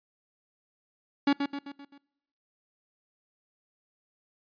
45% pulse tone with echo, 282.2 Hz, C#4, 31 cents sharp, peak -20 dBFS, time 1.27-1.33 s, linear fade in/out 5 ms, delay 130 ms, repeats 5, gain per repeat -6 dB, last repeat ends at 1.98 s, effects noise-tail reverb RT60 0.9 s tail -25 dB re dry + resampled to 11025 Hz

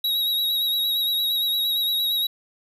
square tone with vibrato, 3833 Hz, A#7, 47 cents sharp, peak -21 dBFS, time 0.04-2.27 s, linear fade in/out 5 ms, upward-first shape sine, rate 8.7 Hz, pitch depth 34 cents each way, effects 9-bit

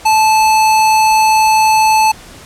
square tone, 872 Hz, A5, 16 cents flat, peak -8 dBFS, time 0.05-2.12 s, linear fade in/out 10 ms, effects pink hiss -36 dBFS RMS until 2.45 s + low-pass 11000 Hz 12 dB/octave

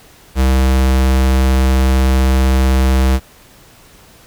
square tone, 65.41 Hz, C2, in tune, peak -10 dBFS, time 0.35-3.2 s, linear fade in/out 50 ms, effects pink hiss -44 dBFS RMS until 4.26 s

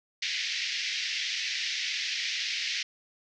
pink band-pass noise, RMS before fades -32 dBFS, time 0.22-2.83 s, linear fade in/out 5 ms, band 1900 to 5800 Hz, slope 48 dB/octave, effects none

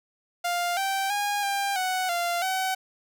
sawtooth tone with pitch steps, 700 / 779 / 818 / 797 / 743 / 693 / 756 Hz, F5 / G5 / G#5 / G5 / F#5 / F5 / F#5, +4 / -11 / -26 / +28 / +7 / -14 / +37 cents, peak -21 dBFS, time 0.44-2.75 s, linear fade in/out 10 ms, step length 330 ms, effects none

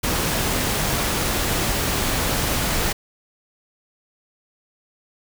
pink noise, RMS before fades -22 dBFS, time 0.03-2.93 s, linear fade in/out 10 ms, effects none

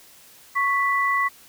sine tone pair together, 1108.7 / 1976.7 Hz, C#6 / B6, 0 / +1 cents, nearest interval minor seventh, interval 1001 cents, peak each -21 / -22 dBFS, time 0.55-1.29 s, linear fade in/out 20 ms, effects white hiss -50 dBFS RMS until 1.48 s

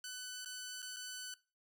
10% pulse tone with dropouts, 1499 Hz, F#6, 22 cents sharp, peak -35 dBFS, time 0.04-1.34 s, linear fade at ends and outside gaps 2 ms, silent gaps 0.448-0.458 / 0.82-0.826 / 0.963-0.967 s, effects noise-tail reverb RT60 0.3 s tail -19 dB re dry

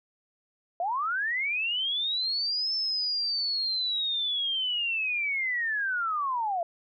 sine linear two-way sweep, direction up then down, 659.3 to 5310 to 659.3 Hz, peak -26 dBFS, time 0.8-6.63 s, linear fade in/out 2 ms, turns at 2.74 s, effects none

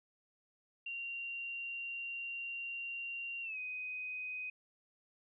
sine tone with pitch glide, 2764 to 2505 Hz, F7 to D#7, -19 to +11 cents, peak -39 dBFS, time 0.86-4.5 s, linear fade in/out 5 ms, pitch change -170 cents, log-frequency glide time 3.42-3.58 s, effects none

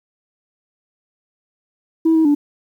sine tone with pitch steps, 324.4 / 320.1 / 291 Hz, E4 / D#4 / D4, -28 / +49 / -16 cents, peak -9 dBFS, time 2.05-2.35 s, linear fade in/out 10 ms, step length 100 ms, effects tanh soft clip ceiling -8 dBFS + 8-bit

